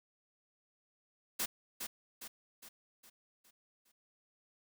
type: noise with echo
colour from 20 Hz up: white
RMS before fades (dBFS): -35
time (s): 1.39-1.46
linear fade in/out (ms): 10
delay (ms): 410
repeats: 6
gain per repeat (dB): -6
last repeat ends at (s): 3.92
effects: none